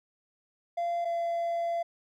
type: tone pair in turn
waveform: triangle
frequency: 688 / 680.9 Hz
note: F5 / F5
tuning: -26 / -44 cents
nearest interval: unison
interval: 18 cents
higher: first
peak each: -25 dBFS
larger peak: neither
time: 0.77-1.05 / 1.05-1.83 s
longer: second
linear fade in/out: 10 ms
effects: tanh soft clip ceiling -21 dBFS